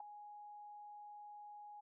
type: tone with ADSR envelope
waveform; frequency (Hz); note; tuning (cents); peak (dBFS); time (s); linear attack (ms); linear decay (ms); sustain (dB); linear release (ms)
sine; 830.6; G#5; 0; -40; 0-1.81; 5; 3; -11; 13
effects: none